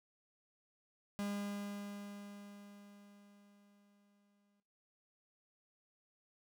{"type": "tone with exponential decay", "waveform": "45% pulse", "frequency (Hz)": 203, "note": "G#3", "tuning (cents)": -39, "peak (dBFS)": -37, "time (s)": [1.19, 4.6], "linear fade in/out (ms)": 0, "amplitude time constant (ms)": 740, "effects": ["noise-tail reverb RT60 0.5 s tail -17 dB re dry"]}